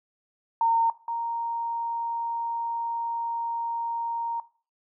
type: tone pair in turn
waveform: sine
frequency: 917 / 929.8 Hz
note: A#5 / A#5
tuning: -29 / -5 cents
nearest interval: unison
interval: 24 cents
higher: second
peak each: -19 / -27 dBFS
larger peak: first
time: 0.61-0.9 / 1.08-4.4 s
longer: second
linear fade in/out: 2 ms
effects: noise-tail reverb RT60 0.4 s tail -18 dB re dry